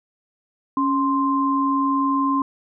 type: tone pair together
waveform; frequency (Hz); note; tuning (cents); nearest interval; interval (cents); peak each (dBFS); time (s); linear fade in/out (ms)
sine; 277.2 / 1046.5; C#4 / C6; 0 / 0; octave + major seventh; 2300; -20 / -20; 0.77-2.42; 2
effects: none